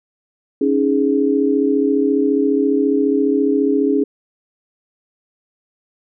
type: chord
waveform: sine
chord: C# suspended second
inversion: none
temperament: just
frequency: 277.2 / 311.8 / 415.8 Hz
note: C#4 / D#4 / G#4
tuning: 0 / +4 / +2 cents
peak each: -16 / -20 / -17 dBFS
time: 0.61-4.04 s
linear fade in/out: 5 ms
effects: none